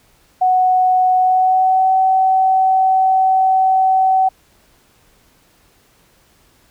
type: tone with pitch glide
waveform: sine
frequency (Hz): 740 to 758.6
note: F#5 to F#5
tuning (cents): 0 to +43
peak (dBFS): -10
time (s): 0.41-4.29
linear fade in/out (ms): 10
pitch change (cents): +43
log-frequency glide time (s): 1.18-1.93
effects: pink hiss -54 dBFS RMS until 6.7 s